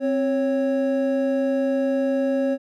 triangle tone pair together, 263.5 / 552 Hz, C4 / C#5, +12 / -7 cents, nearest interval octave + minor second, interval 1281 cents, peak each -20 dBFS, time 0-2.58 s, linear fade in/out 50 ms, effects none

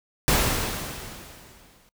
pink noise with exponential decay, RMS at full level -19 dBFS, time 0.28-1.89 s, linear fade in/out 0 ms, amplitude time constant 350 ms, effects noise-tail reverb RT60 0.1 s tail -24 dB re dry

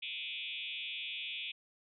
sine tone with frequency modulation, 2960 Hz, F#7, in tune, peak -38 dBFS, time 0.02-1.52 s, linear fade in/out 10 ms, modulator 146 Hz, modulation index 4.3, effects none

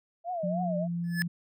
sine tone with vibrato, 659.3 Hz, E5, in tune, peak -30 dBFS, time 0.24-0.88 s, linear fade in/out 50 ms, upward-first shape triangle, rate 3.3 Hz, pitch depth 210 cents each way
sine tone with pitch glide, 178.4 to 171.63 Hz, F3 to F3, +37 to -30 cents, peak -29 dBFS, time 0.43-1.28 s, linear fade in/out 10 ms, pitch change -67 cents, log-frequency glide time 0.69-0.91 s
square tone with exponential growth, 1726 Hz, A6, 34 cents flat, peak -25 dBFS, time 1.04-1.22 s, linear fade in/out 0 ms, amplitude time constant 39 ms
effects none

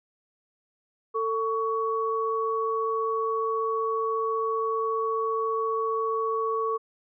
sine tone pair together, 447.3 / 1121.3 Hz, A4 / C#6, +28 / +20 cents, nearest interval octave + major third, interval 1592 cents, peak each -27 dBFS, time 1.14-6.78 s, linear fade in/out 20 ms, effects none

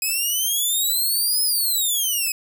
5% pulse exponential two-way sweep, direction up then down, 2522 to 5160 to 2522 Hz, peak -12 dBFS, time 0.02-2.32 s, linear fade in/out 2 ms, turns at 1.43 s, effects none

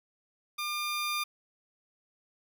15% pulse tone with level ramp, 1200 Hz, D6, 37 cents sharp, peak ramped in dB -26 to -23 dBFS, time 0.58-1.24 s, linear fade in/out 10 ms, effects none

